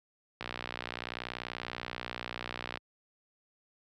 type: click train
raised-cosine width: 0.3 ms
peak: -20 dBFS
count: 144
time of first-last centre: 0.41-2.774 s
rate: 60.5 Hz
effects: high-pass 80 Hz 12 dB/octave